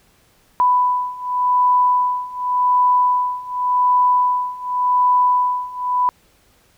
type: beating tone pair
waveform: sine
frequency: 993 / 993.88 Hz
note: B5 / B5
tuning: +9 / +11 cents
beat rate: 0.88 Hz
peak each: -18 / -16 dBFS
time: 0.6-6.09 s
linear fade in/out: 0 ms
effects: pink hiss -56 dBFS RMS until 6.77 s